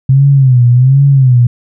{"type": "tone with vibrato", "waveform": "sine", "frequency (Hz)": 130.3, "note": "C3", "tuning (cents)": -7, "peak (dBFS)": -3, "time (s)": [0.09, 1.47], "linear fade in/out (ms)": 5, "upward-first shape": "sine", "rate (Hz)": 1.3, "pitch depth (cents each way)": 130, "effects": []}